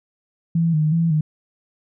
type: tone with vibrato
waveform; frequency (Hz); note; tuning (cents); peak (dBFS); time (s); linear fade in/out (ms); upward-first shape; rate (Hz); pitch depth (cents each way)
sine; 159.9; D#3; +48; -15; 0.55-1.21; 5; square; 2.7; 67
effects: none